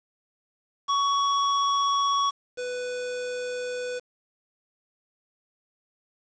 square tone pair in turn, 1121 / 496 Hz, C#6 / B4, +19 / +7 cents, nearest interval octave + major second, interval 1412 cents, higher first, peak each -22 / -30 dBFS, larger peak first, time 0.88-2.31 / 2.57-4 s, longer neither, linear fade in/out 20 ms, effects resampled to 16000 Hz + 8-bit

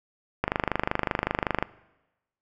click train, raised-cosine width 0.5 ms, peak -8 dBFS, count 31, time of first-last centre 0.44-1.626 s, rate 25.3 Hz, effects noise-tail reverb RT60 1.0 s tail -20 dB re dry

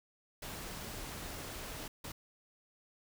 pink noise bursts at uneven times, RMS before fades -44 dBFS, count 2, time 0.42-1.88 / 2.04-2.12 s, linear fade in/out 5 ms, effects none

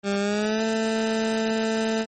20% pulse tone with pitch glide, 200 to 221.9 Hz, G3 to A3, +35 to +15 cents, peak -17 dBFS, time 0.03-2.06 s, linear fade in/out 50 ms, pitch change +180 cents, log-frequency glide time 0.19-0.62 s, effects MP3 32 kbps

